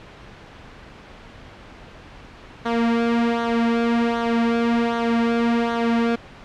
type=tone with flanger; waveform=sawtooth; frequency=233.1 Hz; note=A#3; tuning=in tune; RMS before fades=-20 dBFS; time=2.65-6.16 s; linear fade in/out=10 ms; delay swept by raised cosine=0.39 to 3.29 ms; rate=1.3 Hz; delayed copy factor=-0.65; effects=pink hiss -42 dBFS RMS until 6.44 s + low-pass 3000 Hz 12 dB/octave